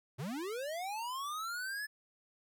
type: linear sweep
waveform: square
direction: up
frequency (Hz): 111.5 to 1738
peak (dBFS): -38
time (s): 0.18-1.87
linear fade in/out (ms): 20
effects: none